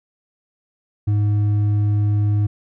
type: tone with hard clipping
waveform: sine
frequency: 103.83 Hz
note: G#2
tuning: in tune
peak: -16 dBFS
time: 1.07-2.47 s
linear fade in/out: 10 ms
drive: 4 dB
effects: none